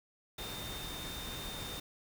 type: tone in noise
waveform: sine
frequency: 3639 Hz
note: A#7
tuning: 42 cents flat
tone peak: -45 dBFS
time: 0.38-1.8 s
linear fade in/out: 5 ms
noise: pink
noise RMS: -43 dBFS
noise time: 0.38-1.8 s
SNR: -5 dB
effects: none